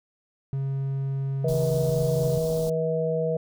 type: tone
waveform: triangle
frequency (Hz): 136.2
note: C#3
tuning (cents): -30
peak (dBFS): -23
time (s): 0.53-2.38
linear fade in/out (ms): 0
type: harmonic tone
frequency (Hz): 160.6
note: E3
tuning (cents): -45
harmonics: 1 / 3 / 4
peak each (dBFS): -28 / -25 / -29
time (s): 1.44-3.37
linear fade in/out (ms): 5
type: band-stop noise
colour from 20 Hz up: pink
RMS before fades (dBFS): -38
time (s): 1.48-2.7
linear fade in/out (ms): 5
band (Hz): 880 to 4000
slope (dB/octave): 24
effects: none